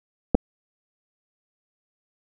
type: clicks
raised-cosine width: 2 ms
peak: -4 dBFS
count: 2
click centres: 0.347 / 0.351 s
effects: none